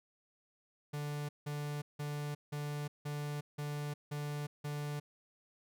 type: tone bursts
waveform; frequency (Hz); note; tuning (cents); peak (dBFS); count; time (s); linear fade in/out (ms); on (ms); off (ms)
45% pulse; 146.83; D3; 0; -37; 8; 0.93-5; 10; 360; 170
effects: none